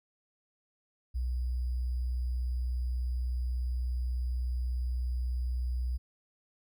sine tone with sample-and-hold, 61.74 Hz, B1, in tune, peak -29 dBFS, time 1.14-5.98 s, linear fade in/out 20 ms, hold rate 4900 Hz, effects none

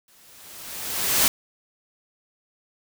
white noise with exponential growth, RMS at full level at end -17 dBFS, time 0.08-1.28 s, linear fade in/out 1 ms, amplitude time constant 260 ms, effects none

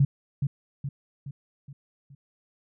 sine tone with echo, 139.1 Hz, C#3, 6 cents sharp, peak -16 dBFS, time 0-0.05 s, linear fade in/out 5 ms, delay 420 ms, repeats 5, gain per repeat -6 dB, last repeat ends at 2.15 s, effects none

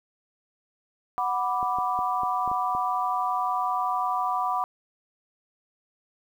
sine chord, B minor, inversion second, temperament equal, 740 / 987.8 / 1174.7 Hz, F#5 / B5 / D6, 0 / 0 / 0 cents, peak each -28 dBFS, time 1.18-4.64 s, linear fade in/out 0 ms
clicks, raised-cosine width 2 ms, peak -26 dBFS, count 7, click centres 1.629 / 1.786 / 1.99 / 2.234 / 2.477 / 2.515 / 2.75 s
effects 9-bit

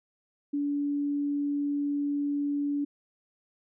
sine tone, 287.3 Hz, D4, 38 cents flat, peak -26 dBFS, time 0.53-2.85 s, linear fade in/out 10 ms, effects none

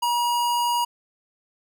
square tone, 957 Hz, A#5, 45 cents sharp, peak -21 dBFS, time 0.02-0.85 s, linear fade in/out 10 ms, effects none

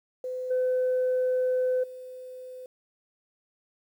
sine tone with level steps, 508 Hz, B4, 49 cents sharp, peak -30 / -21 / -39 dBFS, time 0.24-2.66 s, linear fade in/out 2 ms, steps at 0.5 / 1.83 s, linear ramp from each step 10 ms, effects tanh soft clip ceiling -20 dBFS + 10-bit

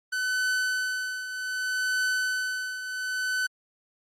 45% pulse tone with tremolo, 1509 Hz, F#6, 34 cents sharp, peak -23 dBFS, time 0.12-3.47 s, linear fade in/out 10 ms, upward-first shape triangle, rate 0.65 Hz, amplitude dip 70%, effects low-pass 10000 Hz 12 dB/octave + Opus 48 kbps

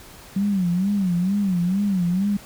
sine tone with vibrato, 188.3 Hz, F#3, 31 cents sharp, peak -18 dBFS, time 0.36-2.37 s, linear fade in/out 5 ms, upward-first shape sine, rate 2.2 Hz, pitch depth 150 cents each way, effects pink hiss -44 dBFS RMS until 2.45 s

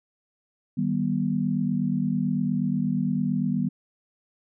sine chord, Eb augmented, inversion none, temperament just, 155.56 / 194.45 / 243.1 Hz, Eb3 / G3 / B3, 0 / -14 / -27 cents, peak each -28 / -26 / -26 dBFS, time 0.77-3.69 s, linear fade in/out 10 ms, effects none

